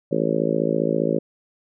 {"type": "harmonic tone", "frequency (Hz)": 55, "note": "A1", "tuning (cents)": 0, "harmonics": [3, 4, 5, 6, 7, 8, 9, 10], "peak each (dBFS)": [-27, -27, -27, -27, -27, -27, -27, -27], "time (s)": [0.11, 1.19], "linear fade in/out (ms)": 10, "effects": []}